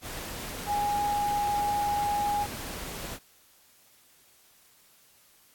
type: tone in noise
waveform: sine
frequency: 824 Hz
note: G#5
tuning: 14 cents flat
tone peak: -25 dBFS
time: 0.66-2.47 s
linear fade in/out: 50 ms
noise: pink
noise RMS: -38 dBFS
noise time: 0.01-3.19 s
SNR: +10 dB
effects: white hiss -60 dBFS RMS until 5.54 s + AAC 64 kbps